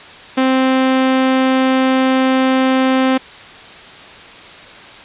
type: tone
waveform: sawtooth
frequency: 261.6 Hz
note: C4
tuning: in tune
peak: -7 dBFS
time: 0.37-3.18 s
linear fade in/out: 10 ms
effects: white hiss -36 dBFS RMS until 5.04 s + resampled to 8000 Hz